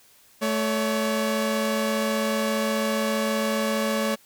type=tone pair together; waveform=sawtooth; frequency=218.4 / 563.5 Hz; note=A3 / C#5; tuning=-13 / +28 cents; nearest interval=octave + major third; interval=1641 cents; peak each=-21 / -22 dBFS; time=0.41-4.16 s; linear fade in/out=20 ms; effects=white hiss -56 dBFS RMS until 4.25 s